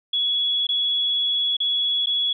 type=tone with dropouts; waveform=sine; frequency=3371 Hz; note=G#7; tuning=25 cents sharp; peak=-19 dBFS; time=0.13-2.33 s; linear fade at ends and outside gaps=5 ms; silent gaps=0.67-0.689 / 1.568-1.602 / 2.06-2.069 s; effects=none